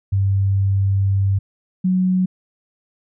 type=tone pair in turn; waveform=sine; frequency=97.9 / 184.81 Hz; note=G2 / F#3; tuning=-2 / -2 cents; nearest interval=major seventh; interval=1100 cents; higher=second; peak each=-14 dBFS; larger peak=neither; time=0.12-1.39 / 1.84-2.26 s; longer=first; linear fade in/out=10 ms; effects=none